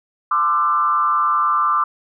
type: tone with frequency modulation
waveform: sine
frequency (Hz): 1187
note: D6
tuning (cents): +18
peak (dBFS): -14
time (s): 0.31-1.84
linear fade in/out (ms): 5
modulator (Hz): 150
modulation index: 0.89
effects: none